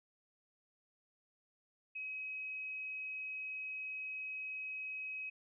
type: tone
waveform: sine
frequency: 2543 Hz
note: D#7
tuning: 37 cents sharp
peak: -40 dBFS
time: 1.95-5.3 s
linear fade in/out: 10 ms
effects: none